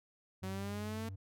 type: tone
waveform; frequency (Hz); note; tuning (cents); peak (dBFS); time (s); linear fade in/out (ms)
triangle; 96; G2; -36; -40; 0.42-1.16; 10
type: exponential sweep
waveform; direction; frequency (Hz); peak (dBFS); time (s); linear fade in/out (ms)
sawtooth; up; 187 to 226.8; -36; 0.43-1.09; 5
effects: none